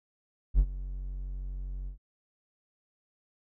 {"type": "tone with ADSR envelope", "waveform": "triangle", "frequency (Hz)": 46.25, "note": "F#1", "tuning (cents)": 0, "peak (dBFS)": -14, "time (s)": [0.54, 1.98], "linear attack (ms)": 50, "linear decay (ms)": 61, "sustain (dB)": -18, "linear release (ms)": 110, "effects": []}